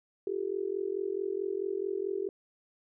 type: tone with amplitude modulation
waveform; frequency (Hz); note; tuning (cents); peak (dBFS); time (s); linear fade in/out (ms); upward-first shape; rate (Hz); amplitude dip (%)
sine; 392; G4; 0; -26; 0.27-2.29; 2; sine; 44.6; 95
effects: none